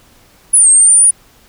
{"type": "exponential two-way sweep", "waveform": "sine", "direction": "down then up", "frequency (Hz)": [10548, 8372, 9700], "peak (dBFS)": -4, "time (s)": [0.53, 1.11], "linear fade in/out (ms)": 10, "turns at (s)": 0.68, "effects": ["pink hiss -47 dBFS RMS until 1.48 s"]}